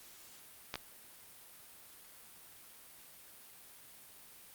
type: clicks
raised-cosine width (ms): 0.2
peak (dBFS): -20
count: 2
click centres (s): 0.741 / 0.756
effects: white hiss -56 dBFS RMS until 4.54 s + Opus 48 kbps